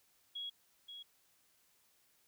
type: tone with echo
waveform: sine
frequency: 3321 Hz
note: G#7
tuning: 1 cent flat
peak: -40 dBFS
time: 0.35-0.5 s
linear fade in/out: 10 ms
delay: 530 ms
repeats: 1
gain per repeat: -7 dB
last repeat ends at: 1.03 s
effects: white hiss -72 dBFS RMS until 2.27 s